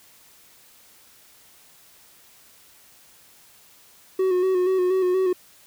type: tone with vibrato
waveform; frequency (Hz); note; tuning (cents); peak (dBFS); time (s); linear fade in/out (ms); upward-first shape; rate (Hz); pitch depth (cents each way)
triangle; 369.7; F#4; -1; -16; 4.19-5.33; 5; square; 4.2; 34
effects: white hiss -53 dBFS RMS until 5.66 s